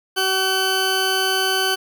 20% pulse tone pair together, 380 / 1520 Hz, F#4 / F#6, +46 / +46 cents, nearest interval 2 octaves, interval 2400 cents, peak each -17 / -15 dBFS, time 0.16-1.76 s, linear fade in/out 20 ms, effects none

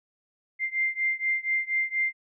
sine beating tone pair, 2093 / 2097.2 Hz, C7 / C7, 0 / +3 cents, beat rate 4.2 Hz, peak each -27 / -28 dBFS, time 0.59-2.13 s, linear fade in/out 50 ms, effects none

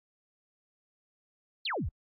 sine exponential sweep, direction down, 4655 to 51.4 Hz, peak -30 dBFS, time 1.65-1.89 s, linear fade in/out 5 ms, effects AAC 32 kbps

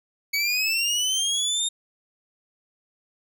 25% pulse linear sweep, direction up, 2241 to 3685 Hz, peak -18 dBFS, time 0.33-1.69 s, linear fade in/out 10 ms, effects none

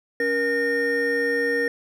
triangle tone cluster, 279.7 / 473.6 / 1835 Hz, C#4 / A#4 / A#6, +16 / +27 / -28 cents, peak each -28 / -21 / -22 dBFS, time 0.2-1.68 s, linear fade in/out 2 ms, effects none

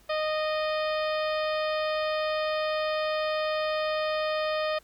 harmonic tone with a mistuned harmonic, 618 Hz, D#5, 12 cents flat, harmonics 1 / 2 / 3 / 4 / 5 / 6 / 7 / 8, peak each -27 / -33 / -37 / -39 / -41 / -43 / -44 / -45 dBFS, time 0.09-4.79 s, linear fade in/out 10 ms, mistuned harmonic 6, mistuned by -47 cents, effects added 50 Hz sine -60 dBFS peak until 4.83 s + pink hiss -60 dBFS RMS until 4.83 s

